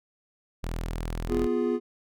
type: tone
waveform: sawtooth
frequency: 41.2 Hz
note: E1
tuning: in tune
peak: -26 dBFS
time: 0.63-1.47 s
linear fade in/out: 10 ms
type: chord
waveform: triangle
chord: F diminished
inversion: second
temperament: equal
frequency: 246.9 / 349.2 / 415.3 Hz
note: Cb4 / F4 / Ab4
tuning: 0 / 0 / 0 cents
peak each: -26 dBFS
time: 1.28-1.8 s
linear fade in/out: 50 ms
effects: none